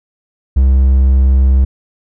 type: tone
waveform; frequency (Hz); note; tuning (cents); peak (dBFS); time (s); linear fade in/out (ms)
triangle; 66; C2; +16; -4; 0.56-1.65; 10
effects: none